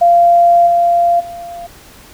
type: tone with level steps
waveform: sine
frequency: 691 Hz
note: F5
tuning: 19 cents flat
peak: -5 / -8 / -25 dBFS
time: 0.01-1.67 s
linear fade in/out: 10 ms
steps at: 0.66 / 1.19 s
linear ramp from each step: 20 ms
effects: pink hiss -40 dBFS RMS until 2.13 s